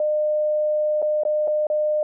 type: tone with dropouts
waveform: sine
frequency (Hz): 606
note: D#5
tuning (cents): -46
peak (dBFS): -18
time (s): 0-2.03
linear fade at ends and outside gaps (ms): 2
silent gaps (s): 1.019-1.025 / 1.235-1.251 / 1.475-1.479 / 1.669-1.7
effects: none